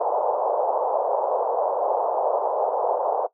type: band-pass noise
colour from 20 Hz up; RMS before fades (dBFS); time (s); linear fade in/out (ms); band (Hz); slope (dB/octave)
pink; -23; 0-3.27; 10; 480 to 930; 48
effects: noise-tail reverb RT60 0.1 s tail -17 dB re dry